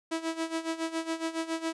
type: tone with tremolo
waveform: sawtooth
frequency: 325.9 Hz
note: E4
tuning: 20 cents flat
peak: -24 dBFS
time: 0.11-1.73 s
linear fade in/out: 10 ms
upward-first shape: sine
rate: 7.2 Hz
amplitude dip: 80%
effects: resampled to 22050 Hz